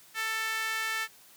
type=tone with high-pass filter; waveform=sawtooth; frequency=442.8 Hz; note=A4; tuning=11 cents sharp; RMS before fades=-32 dBFS; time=0.14-1.08 s; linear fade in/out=50 ms; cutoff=1700 Hz; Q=2.5; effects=white hiss -56 dBFS RMS until 1.36 s + high-pass 80 Hz 12 dB/octave